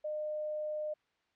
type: tone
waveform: sine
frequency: 608 Hz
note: D#5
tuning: 40 cents flat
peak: -34 dBFS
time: 0.04-0.94 s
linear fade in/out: 10 ms
effects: white hiss -75 dBFS RMS until 1.35 s + low-pass 3000 Hz 12 dB/octave